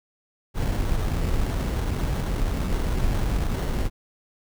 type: noise with sample-and-hold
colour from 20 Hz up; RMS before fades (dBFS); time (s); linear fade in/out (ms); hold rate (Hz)
brown; -24; 0.54-3.9; 50; 2450
effects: none